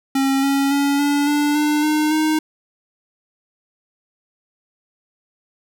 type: tone with pitch steps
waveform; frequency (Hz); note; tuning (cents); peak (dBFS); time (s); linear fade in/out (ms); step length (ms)
square; 270.8 / 276.2 / 281.6 / 287.2 / 292.9 / 298.7 / 304.7 / 310.7; C#4 / C#4 / C#4 / D4 / D4 / D4 / D#4 / D#4; -40 / -6 / +27 / -39 / -5 / +29 / -36 / -2; -16; 0.15-2.39; 5; 280
effects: none